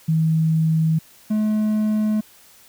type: tone pair in turn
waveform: sine / triangle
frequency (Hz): 160 / 214.1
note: D#3 / A3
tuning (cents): +49 / -47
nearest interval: perfect fourth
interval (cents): 504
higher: second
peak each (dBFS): -15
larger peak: neither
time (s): 0.08-0.99 / 1.3-2.21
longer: neither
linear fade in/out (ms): 10
effects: white hiss -50 dBFS RMS until 2.68 s